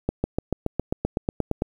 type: accelerating click train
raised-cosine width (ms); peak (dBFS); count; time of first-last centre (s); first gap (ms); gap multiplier
2; -9; 13; 0.09-1.621; 150; 0.97
effects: 8-bit